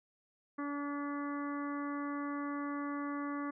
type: harmonic tone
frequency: 286.9 Hz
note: D4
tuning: 40 cents flat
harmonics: 1 / 2 / 3 / 4 / 5 / 6 / 7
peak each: -37 / -48 / -51 / -42 / -51 / -51 / -53 dBFS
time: 0.58-3.51 s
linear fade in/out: 10 ms
effects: none